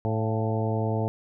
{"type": "harmonic tone with a mistuned harmonic", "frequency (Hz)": 110, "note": "A2", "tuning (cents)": 0, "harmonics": [1, 2, 3, 4, 5, 6, 7, 8], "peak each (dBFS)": [-26, -32, -35, -32, -35, -34, -39, -37], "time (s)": [0.05, 1.08], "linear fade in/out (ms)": 0, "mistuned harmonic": 6, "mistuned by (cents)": 49, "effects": []}